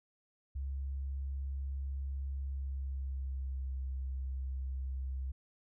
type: tone with pitch glide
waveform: sine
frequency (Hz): 68.1 to 65.82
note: C#2 to C2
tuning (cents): -30 to +11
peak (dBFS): -35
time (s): 0.55-5.32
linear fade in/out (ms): 10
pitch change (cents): -59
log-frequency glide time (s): 2.43-3.73
effects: none